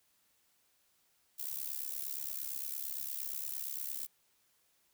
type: noise with amplitude modulation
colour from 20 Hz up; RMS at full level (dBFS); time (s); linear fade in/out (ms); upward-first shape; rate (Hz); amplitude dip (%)
violet; -36; 1.38-4.07; 20; sine; 68.7; 90
effects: white hiss -73 dBFS RMS until 4.93 s